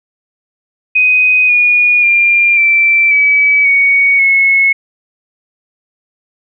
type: tone with pitch steps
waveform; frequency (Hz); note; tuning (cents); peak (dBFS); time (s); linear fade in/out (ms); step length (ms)
sine; 2503 / 2447 / 2393 / 2339 / 2287 / 2236 / 2187; D#7 / D#7 / D7 / D7 / D7 / C#7 / C#7; +10 / -29 / +32 / -8 / -47 / +14 / -24; -6; 0.95-4.73; 10; 540
effects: none